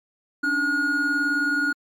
triangle tone cluster, 280.4 / 299.5 / 1439 Hz, C#4 / D4 / F#6, +20 / +34 / -49 cents, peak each -27 / -28 / -19 dBFS, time 0.43-1.73 s, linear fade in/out 10 ms, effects MP3 96 kbps

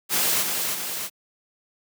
white noise with echo, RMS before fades -22 dBFS, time 0.09-0.46 s, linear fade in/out 50 ms, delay 320 ms, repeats 2, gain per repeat -4 dB, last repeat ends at 1.1 s, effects high-pass 150 Hz 12 dB/octave

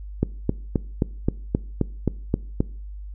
click train, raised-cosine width 3 ms, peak -6 dBFS, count 10, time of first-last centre 0.23-2.605 s, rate 3.79 Hz, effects noise-tail reverb RT60 0.5 s tail -22 dB re dry + added 50 Hz sine -33 dBFS peak until 3.14 s

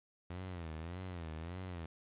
sawtooth tone with vibrato, 85.6 Hz, F2, 34 cents flat, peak -38 dBFS, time 0.3-1.86 s, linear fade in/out 5 ms, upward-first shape sine, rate 1.7 Hz, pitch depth 150 cents each way, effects resampled to 8000 Hz + 11-bit

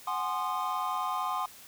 triangle chord, Ab dominant seventh, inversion third, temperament equal with one note detuned, 740 / 830.6 / 1046.5 / 1222.4 Hz, Gb5 / Ab5 / C6 / Eb6, 0 / 0 / 0 / -31 cents, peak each -34 / -35 / -31 / -33 dBFS, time 0.07-1.46 s, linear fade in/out 5 ms, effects white hiss -51 dBFS RMS until 1.67 s

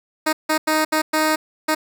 10% pulse tone bursts at uneven times, 311.1 Hz, D#4, in tune, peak -8 dBFS, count 6, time 0.26-0.33 / 0.49-0.58 / 0.67-0.85 / 0.92-1.02 / 1.13-1.36 / 1.68-1.75 s, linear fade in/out 10 ms, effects none

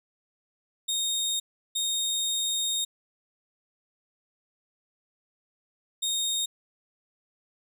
25% pulse tone bursts at uneven times, 3703 Hz, A#7, 12 cents flat, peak -22 dBFS, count 3, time 0.88-1.4 / 1.75-2.85 / 6.02-6.46 s, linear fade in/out 10 ms, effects none

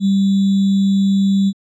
sine tone with sample-and-hold, 196 Hz, G3, in tune, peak -11 dBFS, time 0-1.53 s, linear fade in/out 50 ms, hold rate 3675 Hz, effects low-pass 6000 Hz 12 dB/octave

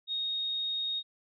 sine tone, 3729 Hz, A#7, in tune, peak -30 dBFS, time 0.07-1.03 s, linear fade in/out 50 ms, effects none

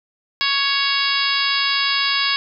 harmonic tone with a mistuned harmonic, 556 Hz, C#5, 5 cents sharp, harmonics 2 / 3 / 4 / 5 / 6 / 7 / 8 / 9, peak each -25 / -25 / -25 / -25 / -25 / -25 / -25 / -25 dBFS, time 0.41-2.36 s, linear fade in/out 0 ms, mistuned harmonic 8, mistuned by +19 cents, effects none

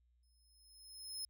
25% pulse tone with exponential growth, 5170 Hz, E8, 34 cents flat, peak -35 dBFS, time 0.23-1.25 s, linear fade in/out 2 ms, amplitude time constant 220 ms, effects added 60 Hz sine -70 dBFS peak until 1.29 s

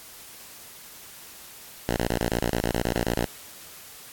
5% pulse tone bursts, 58.8 Hz, A#1, 16 cents sharp, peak -12 dBFS, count 13, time 1.89-3.254 s, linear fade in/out 0 ms, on 80 ms, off 27 ms, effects white hiss -45 dBFS RMS until 4.12 s + AAC 64 kbps

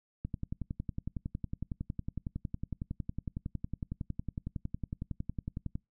click train, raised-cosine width 5 ms, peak -23 dBFS, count 61, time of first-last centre 0.25-5.755 s, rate 10.9 Hz, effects noise-tail reverb RT60 0.2 s tail -26 dB re dry

